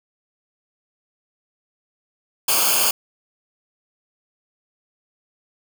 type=noise with comb filter; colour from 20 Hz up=white; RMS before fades=-18 dBFS; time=2.48-2.91 s; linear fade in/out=5 ms; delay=0.52 ms; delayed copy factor=-0.95; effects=none